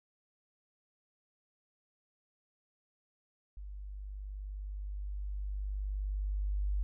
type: tone with level ramp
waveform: sine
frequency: 49.69 Hz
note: G1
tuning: 24 cents sharp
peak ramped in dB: -42 to -29 dBFS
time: 3.57-6.83 s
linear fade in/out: 0 ms
effects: none